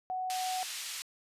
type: tone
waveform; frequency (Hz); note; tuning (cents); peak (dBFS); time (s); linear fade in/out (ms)
sine; 743; F#5; +7; -32; 0.1-0.63; 0
type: band-pass noise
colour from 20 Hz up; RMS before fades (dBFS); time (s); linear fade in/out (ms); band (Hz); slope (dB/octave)
pink; -40; 0.3-1.02; 0; 2700 to 10000; 12
effects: resampled to 32000 Hz